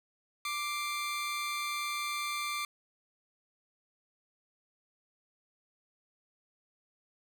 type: tone pair together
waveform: 20% pulse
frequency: 1178.6 / 2100 Hz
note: D6 / C7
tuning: +6 / +6 cents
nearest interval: minor seventh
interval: 1000 cents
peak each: -29 / -35 dBFS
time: 0.45-2.65 s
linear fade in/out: 2 ms
effects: none